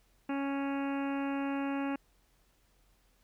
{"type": "harmonic tone", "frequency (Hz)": 277.2, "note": "C#4", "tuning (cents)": 0, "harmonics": [1, 2, 3, 4, 5, 6, 7, 8, 9, 10], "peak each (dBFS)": [-32, -42, -41, -46, -47, -48, -53, -53, -50, -51], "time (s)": [0.29, 1.96], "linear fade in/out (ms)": 5, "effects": ["added 44 Hz sine -68 dBFS peak until 3.23 s", "pink hiss -71 dBFS RMS until 3.23 s"]}